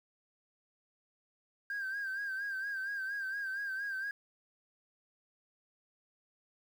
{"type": "tone with vibrato", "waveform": "sine", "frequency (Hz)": 1591, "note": "G6", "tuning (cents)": 25, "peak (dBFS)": -33, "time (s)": [1.7, 4.11], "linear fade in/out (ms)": 2, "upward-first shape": "sine", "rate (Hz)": 4.3, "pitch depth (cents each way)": 65, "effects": ["tanh soft clip ceiling -33 dBFS", "10-bit"]}